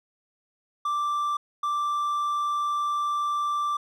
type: tone pair in turn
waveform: triangle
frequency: 1174.7 / 1174.7 Hz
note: D6 / D6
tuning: 0 / 0 cents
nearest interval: unison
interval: 0 cents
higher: neither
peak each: -22 / -22 dBFS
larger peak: neither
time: 0.85-1.37 / 1.63-3.77 s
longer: second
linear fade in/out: 5 ms
effects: none